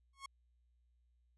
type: tone with exponential growth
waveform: sawtooth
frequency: 1093 Hz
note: C#6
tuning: 25 cents flat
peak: -38 dBFS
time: 0.13-0.26 s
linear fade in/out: 5 ms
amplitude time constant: 27 ms
effects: added 60 Hz sine -70 dBFS peak until 1.37 s + resampled to 24000 Hz